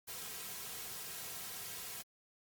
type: noise with comb filter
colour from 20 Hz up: white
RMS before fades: -45 dBFS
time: 0.07-2.03 s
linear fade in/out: 20 ms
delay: 3.4 ms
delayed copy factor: -0.55
effects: Opus 48 kbps